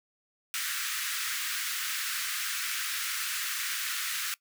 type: high-pass noise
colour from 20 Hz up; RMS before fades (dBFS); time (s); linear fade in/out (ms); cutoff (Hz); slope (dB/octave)
pink; -33; 0.54-4.34; 0; 1300; 48
effects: noise-tail reverb RT60 0.1 s tail -21 dB re dry